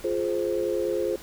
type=chord; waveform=sine; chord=F minor; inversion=none; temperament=just; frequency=349.2 / 419.1 / 523.8 Hz; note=F4 / Ab4 / C5; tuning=0 / +16 / +2 cents; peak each=-28 dBFS; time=0.04-1.16 s; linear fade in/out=5 ms; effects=pink hiss -45 dBFS RMS until 1.22 s